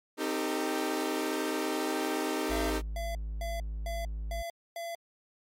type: chord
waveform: sawtooth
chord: A half-diminished seventh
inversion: first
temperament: equal with one note detuned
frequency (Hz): 261.6 / 311.1 / 392 / 449.5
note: C4 / Eb4 / G4 / A4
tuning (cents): 0 / 0 / 0 / +37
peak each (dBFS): -33 / -29 / -31 / -33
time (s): 0.17-2.82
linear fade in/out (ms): 50
type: tone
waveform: triangle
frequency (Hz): 53.4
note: G#1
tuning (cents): +49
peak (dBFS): -31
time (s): 2.49-4.43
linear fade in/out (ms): 20
type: tone bursts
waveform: square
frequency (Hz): 677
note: E5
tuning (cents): +46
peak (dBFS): -36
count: 6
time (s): 2.51-4.95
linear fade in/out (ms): 2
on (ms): 190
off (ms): 260
effects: MP3 64 kbps